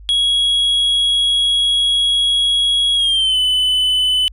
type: tone with pitch glide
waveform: triangle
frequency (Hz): 3322 to 3011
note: G#7 to F#7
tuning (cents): 0 to +30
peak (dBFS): -11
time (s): 0.09-4.28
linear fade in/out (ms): 0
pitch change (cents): -170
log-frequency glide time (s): 2.95-3.38
effects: added 50 Hz sine -35 dBFS peak until 4.32 s + resampled to 32000 Hz